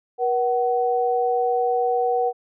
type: tone pair together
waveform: sine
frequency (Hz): 480 / 751.1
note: B4 / F#5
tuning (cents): -49 / +26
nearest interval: minor sixth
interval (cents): 775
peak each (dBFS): -21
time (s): 0.18-2.33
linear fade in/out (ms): 50
effects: none